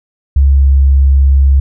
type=tone with pitch glide; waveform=sine; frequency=68.9 to 68.27 Hz; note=C#2 to C#2; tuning=-10 to -26 cents; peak=-4 dBFS; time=0.36-1.6 s; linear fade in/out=5 ms; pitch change=-16 cents; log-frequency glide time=0.5-0.65 s; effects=none